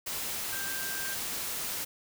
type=tone in noise; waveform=sine; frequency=1578 Hz; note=G6; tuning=11 cents sharp; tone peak=-38 dBFS; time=0.52-1.15 s; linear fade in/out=10 ms; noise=white; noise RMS=-35 dBFS; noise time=0.06-1.85 s; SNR=-6 dB; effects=none